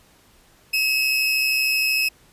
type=tone pair together; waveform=30% pulse; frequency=2565 / 2698 Hz; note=E7 / E7; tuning=-48 / +40 cents; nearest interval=minor second; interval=88 cents; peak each=-16 / -25 dBFS; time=0.73-2.09 s; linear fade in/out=10 ms; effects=pink hiss -55 dBFS RMS until 2.32 s + resampled to 32000 Hz